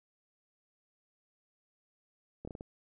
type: slowing click train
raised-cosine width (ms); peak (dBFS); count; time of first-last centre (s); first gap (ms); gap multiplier
2; -29; 5; 2.45-2.609; 25; 1.32
effects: none